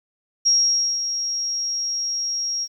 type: tone with ADSR envelope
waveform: sine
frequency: 5600 Hz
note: F8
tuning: 4 cents sharp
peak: -13 dBFS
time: 0.45-2.68 s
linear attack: 19 ms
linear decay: 520 ms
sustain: -9 dB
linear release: 51 ms
effects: 9-bit

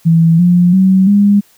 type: tone with pitch steps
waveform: sine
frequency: 164.81 / 176.64 / 189.32 / 202.9 Hz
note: E3 / F3 / F#3 / G#3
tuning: 0 / +20 / +40 / -40 cents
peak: -5 dBFS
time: 0.05-1.41 s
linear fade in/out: 20 ms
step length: 340 ms
effects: white hiss -49 dBFS RMS until 1.57 s

